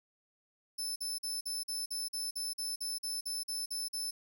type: tone bursts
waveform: 25% pulse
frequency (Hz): 5270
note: E8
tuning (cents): -1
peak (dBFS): -30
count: 15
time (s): 0.78-4.11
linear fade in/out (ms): 10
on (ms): 180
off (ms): 45
effects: none